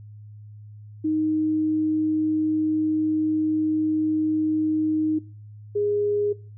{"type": "tone pair in turn", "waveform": "sine", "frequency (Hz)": [311.1, 412.4], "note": ["D#4", "G#4"], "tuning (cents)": [0, -12], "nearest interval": "perfect fourth", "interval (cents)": 488, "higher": "second", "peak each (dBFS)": -20, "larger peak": "neither", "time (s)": [[1.04, 5.19], [5.75, 6.33]], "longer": "first", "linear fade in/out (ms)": 10, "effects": ["noise-tail reverb RT60 0.4 s tail -21 dB re dry", "added 105 Hz sine -40 dBFS peak until 6.57 s"]}